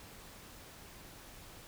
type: silence
effects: pink hiss -53 dBFS RMS until 1.67 s